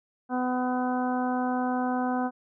harmonic tone, 251.4 Hz, B3, 31 cents sharp, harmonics 1 / 2 / 3 / 4 / 5 / 6, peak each -27 / -35 / -30 / -36 / -39 / -39 dBFS, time 0.29-2.31 s, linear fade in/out 50 ms, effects none

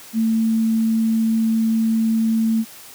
sine tone, 223.7 Hz, A3, 29 cents sharp, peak -15 dBFS, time 0.13-2.65 s, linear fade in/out 50 ms, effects white hiss -41 dBFS RMS until 2.94 s + high-pass 80 Hz 12 dB/octave

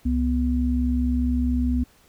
sine tone pair together, 67.51 / 246.9 Hz, C#2 / B3, -45 / 0 cents, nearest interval octave + minor seventh, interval 2245 cents, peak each -22 / -22 dBFS, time 0.05-1.84 s, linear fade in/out 10 ms, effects pink hiss -57 dBFS RMS until 2.08 s

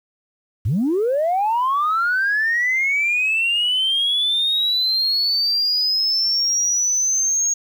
sine linear sweep, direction up, 83 to 6600 Hz, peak -15 dBFS, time 0.65-7.54 s, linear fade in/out 10 ms, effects tanh soft clip ceiling -13 dBFS + 8-bit

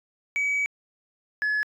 sine tone pair in turn, 2275 / 1704.3 Hz, C#7 / G#6, +44 / +44 cents, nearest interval perfect fourth, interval 500 cents, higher first, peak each -20 dBFS, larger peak neither, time 0.36-0.66 / 1.42-1.63 s, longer first, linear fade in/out 0 ms, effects tanh soft clip ceiling -21 dBFS

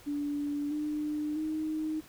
sine tone with pitch steps, 290 / 300.6 / 311.5 Hz, D4 / D4 / D#4, -22 / +40 / +2 cents, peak -30 dBFS, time 0.06-2.01 s, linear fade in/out 20 ms, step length 650 ms, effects pink hiss -55 dBFS RMS until 2.08 s

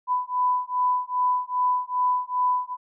sine beating tone pair, 996 / 998.5 Hz, B5 / B5, +14 / +19 cents, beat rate 2.5 Hz, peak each -24 dBFS, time 0.07-2.77 s, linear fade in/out 50 ms, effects none

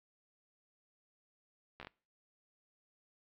slowing click train, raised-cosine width 0.3 ms, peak -30 dBFS, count 5, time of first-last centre 1.8-1.871 s, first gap 13 ms, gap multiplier 1.21, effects noise-tail reverb RT60 0.4 s tail -23 dB re dry + low-pass 4000 Hz 12 dB/octave

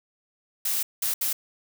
blue noise bursts at uneven times, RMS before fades -26 dBFS, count 3, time 0.65-0.83 / 1.02-1.14 / 1.21-1.33 s, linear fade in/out 5 ms, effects none

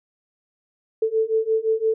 sine beating tone pair, 439.7 / 445.5 Hz, A4 / A4, -1 / +22 cents, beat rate 5.8 Hz, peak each -22 / -21 dBFS, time 1.02-1.94 s, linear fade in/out 5 ms, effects none

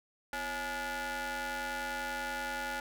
sawtooth ring-modulated tone, 296.3 Hz, D4, 15 cents sharp, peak -28 dBFS, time 0.33-2.8 s, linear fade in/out 2 ms, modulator 1140 Hz, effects none

